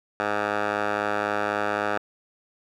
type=tone with band-pass filter; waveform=10% pulse; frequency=103.83 Hz; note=G#2; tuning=in tune; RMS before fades=-26 dBFS; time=0.2-1.98 s; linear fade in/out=0 ms; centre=1100 Hz; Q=2.1; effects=none